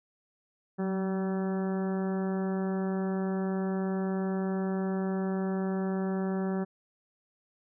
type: harmonic tone with a mistuned harmonic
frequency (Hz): 191.4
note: G3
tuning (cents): -41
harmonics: 1 / 2 / 3 / 4 / 5 / 6 / 7 / 8 / 9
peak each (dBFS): -29 / -34 / -41 / -42 / -48 / -50 / -48 / -52 / -50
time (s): 0.78-6.65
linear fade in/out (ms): 20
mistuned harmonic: 1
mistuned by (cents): -30
effects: none